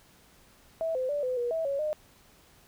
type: tone with pitch steps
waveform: sine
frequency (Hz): 652 / 514 / 582 / 507 / 481.2 / 650 / 556 / 610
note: E5 / C5 / D5 / B4 / B4 / E5 / C#5 / D#5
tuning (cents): -19 / -31 / -16 / +45 / -45 / -24 / +5 / -34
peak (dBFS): -27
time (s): 0.81-1.93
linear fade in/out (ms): 0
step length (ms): 140
effects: pink hiss -59 dBFS RMS until 2.67 s